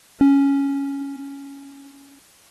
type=tone with exponential decay; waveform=triangle; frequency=277.8 Hz; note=C#4; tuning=4 cents sharp; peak=-7 dBFS; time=0.21-2.19 s; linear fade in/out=0 ms; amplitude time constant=430 ms; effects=white hiss -52 dBFS RMS until 2.5 s + AAC 32 kbps